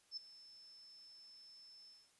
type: tone with ADSR envelope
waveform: sine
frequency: 5274 Hz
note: E8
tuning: in tune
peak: -40 dBFS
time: 0.11-2.11 s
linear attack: 59 ms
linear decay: 10 ms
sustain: -17 dB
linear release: 230 ms
effects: white hiss -72 dBFS RMS until 2.19 s + resampled to 24000 Hz